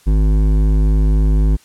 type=tone with hard clipping; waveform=sine; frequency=51.9 Hz; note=G#1; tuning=in tune; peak=-12 dBFS; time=0.06-1.57 s; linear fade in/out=20 ms; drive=12 dB; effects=white hiss -50 dBFS RMS until 1.64 s + low-pass 11000 Hz 12 dB/octave